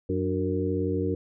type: harmonic tone with a mistuned harmonic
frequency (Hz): 92.5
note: F#2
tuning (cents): 0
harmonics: 1 / 2 / 3 / 4 / 5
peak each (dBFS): -30 / -33 / -30 / -31 / -30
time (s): 0.09-1.15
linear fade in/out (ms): 5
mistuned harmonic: 3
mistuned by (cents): +87
effects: none